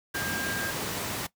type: tone in noise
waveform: sine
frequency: 1605 Hz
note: G6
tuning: 40 cents sharp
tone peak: -32 dBFS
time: 0.14-0.71 s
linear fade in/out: 10 ms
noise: pink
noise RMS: -32 dBFS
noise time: 0.14-1.27 s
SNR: -3 dB
effects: noise-tail reverb RT60 0.1 s tail -18 dB re dry + high-pass 100 Hz 12 dB/octave